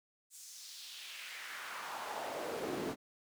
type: noise with high-pass filter sweep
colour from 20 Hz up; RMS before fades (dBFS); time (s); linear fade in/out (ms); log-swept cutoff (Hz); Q
brown; -43; 0.3-2.96; 50; 7800 to 270; 2
effects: none